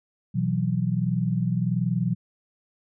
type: chord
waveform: sine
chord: B suspended fourth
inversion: none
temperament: equal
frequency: 123.47 / 164.81 / 185 Hz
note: B2 / E3 / F#3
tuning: 0 / 0 / 0 cents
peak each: -26 dBFS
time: 0.34-2.15 s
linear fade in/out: 20 ms
effects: none